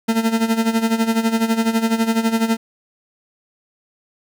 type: tone with tremolo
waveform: 40% pulse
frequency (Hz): 225.8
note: A3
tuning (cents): +45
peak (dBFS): -12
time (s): 0.08-2.57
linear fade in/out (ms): 10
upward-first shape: sine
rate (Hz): 12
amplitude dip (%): 75
effects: none